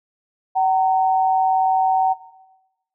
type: tone pair together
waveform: sine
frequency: 759 / 919.4 Hz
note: F#5 / A#5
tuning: +44 / -24 cents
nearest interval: minor third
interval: 332 cents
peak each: -16 / -23 dBFS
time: 0.55-2.14 s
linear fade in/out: 20 ms
effects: noise-tail reverb RT60 1.0 s tail -17 dB re dry